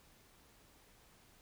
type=silence; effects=pink hiss -65 dBFS RMS until 1.41 s